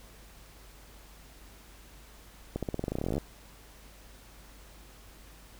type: accelerating click train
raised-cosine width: 2 ms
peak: -18 dBFS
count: 20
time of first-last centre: 2.56-3.18 s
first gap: 67 ms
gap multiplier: 0.91
effects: added 50 Hz sine -53 dBFS peak until 5.59 s + pink hiss -55 dBFS RMS until 5.59 s